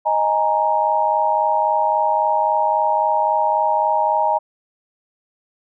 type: chord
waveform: sine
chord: D# suspended fourth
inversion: none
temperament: just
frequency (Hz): 622.3 / 829.7 / 933.4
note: D#5 / G#5 / A#5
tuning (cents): 0 / -2 / +2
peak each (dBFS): -21 / -19 / -18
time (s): 0.05-4.39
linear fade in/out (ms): 20
effects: none